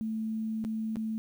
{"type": "tone with dropouts", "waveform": "sine", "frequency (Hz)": 220.2, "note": "A3", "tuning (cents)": 2, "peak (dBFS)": -30, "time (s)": [0.01, 1.18], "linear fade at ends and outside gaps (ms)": 0, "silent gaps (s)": [[0.641, 0.649], [0.958, 0.968]], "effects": ["10-bit"]}